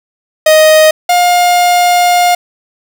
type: tone pair in turn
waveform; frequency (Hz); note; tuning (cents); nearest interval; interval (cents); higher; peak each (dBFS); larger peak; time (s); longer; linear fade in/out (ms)
45% pulse; 624 / 709.5; D#5 / F5; +5 / +27; major second; 222; second; -3 / -6; first; 0.46-0.91 / 1.09-2.35; second; 5
effects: none